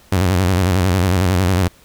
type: tone with vibrato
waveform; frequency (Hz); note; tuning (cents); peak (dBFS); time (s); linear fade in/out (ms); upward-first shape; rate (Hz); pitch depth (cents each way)
sawtooth; 91.9; F#2; -11; -9; 0.12-1.68; 5; square; 11; 88
effects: pink hiss -49 dBFS RMS until 1.84 s